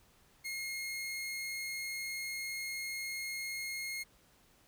sawtooth tone, 2149 Hz, C7, 46 cents sharp, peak -34 dBFS, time 0.44-4.04 s, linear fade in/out 20 ms, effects pink hiss -66 dBFS RMS until 4.67 s

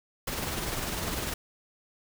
pink noise with tremolo, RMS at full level -31 dBFS, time 0.27-1.34 s, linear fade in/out 5 ms, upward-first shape sine, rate 20 Hz, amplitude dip 40%, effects none

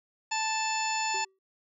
harmonic tone, 880 Hz, A5, in tune, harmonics 1 / 2 / 3 / 4 / 5 / 6 / 8, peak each -30 / -38 / -34 / -44 / -39 / -40 / -36 dBFS, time 0.31-1.25 s, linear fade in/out 10 ms
triangle tone with exponential decay, 382.9 Hz, G4, 41 cents flat, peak -36 dBFS, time 1.14-1.39 s, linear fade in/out 5 ms, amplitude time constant 54 ms
effects none

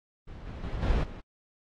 brown noise with level steps, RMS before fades -43 / -39 / -34 / -26 / -40 dBFS, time 0.27-1.21 s, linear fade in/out 10 ms, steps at 0.46 / 0.63 / 0.82 / 1.03 s, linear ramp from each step 10 ms, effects low-pass 4000 Hz 12 dB/octave + AAC 32 kbps

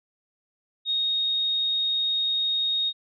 sine tone, 3729 Hz, A#7, in tune, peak -22 dBFS, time 0.85-2.93 s, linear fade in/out 50 ms, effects none

